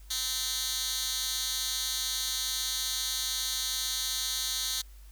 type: tone with high-pass filter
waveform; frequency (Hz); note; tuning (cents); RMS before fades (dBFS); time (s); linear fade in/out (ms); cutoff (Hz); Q
10% pulse; 257.6; C4; -27; -32; 0.1-4.82; 10; 4300; 1.6
effects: added 50 Hz sine -47 dBFS peak until 5.11 s + white hiss -61 dBFS RMS until 5.11 s